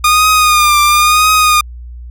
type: tone with vibrato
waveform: sawtooth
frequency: 1220 Hz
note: D#6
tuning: 34 cents flat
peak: -3 dBFS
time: 0.04-1.61 s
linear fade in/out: 5 ms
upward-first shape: triangle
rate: 0.98 Hz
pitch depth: 57 cents each way
effects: added 60 Hz sine -26 dBFS peak until 2.1 s